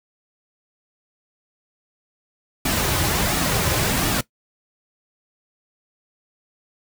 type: noise with flanger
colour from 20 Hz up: pink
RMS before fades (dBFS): -21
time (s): 2.65-4.21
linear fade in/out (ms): 5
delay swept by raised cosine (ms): 1.9 to 4.4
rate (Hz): 1.4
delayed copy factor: -0.5
effects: noise-tail reverb RT60 0.1 s tail -18 dB re dry